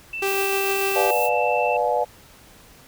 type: tone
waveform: sine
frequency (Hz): 2665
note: E7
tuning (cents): +18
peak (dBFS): -27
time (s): 0.13-1.77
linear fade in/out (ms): 5
type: tone with tremolo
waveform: sawtooth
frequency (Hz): 392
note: G4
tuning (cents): 0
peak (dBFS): -17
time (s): 0.22-1.11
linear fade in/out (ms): 5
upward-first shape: triangle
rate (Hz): 6.7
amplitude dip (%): 25
type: noise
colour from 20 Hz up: violet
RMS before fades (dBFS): -30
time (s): 0.24-1.3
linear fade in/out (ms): 50
type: chord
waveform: sine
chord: B diminished seventh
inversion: none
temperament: just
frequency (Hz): 493.9 / 592.7 / 711.2 / 853.4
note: B4 / D5 / F5 / Ab5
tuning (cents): 0 / +16 / +31 / +47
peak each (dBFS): -24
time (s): 0.95-2.05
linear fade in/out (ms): 20
effects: pink hiss -49 dBFS RMS until 2.87 s